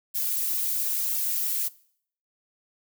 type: noise with flanger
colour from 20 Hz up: violet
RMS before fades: -27 dBFS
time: 0.14-1.69 s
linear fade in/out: 20 ms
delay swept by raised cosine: 2 to 3.8 ms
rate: 0.98 Hz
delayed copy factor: -0.9
effects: noise-tail reverb RT60 0.6 s tail -21 dB re dry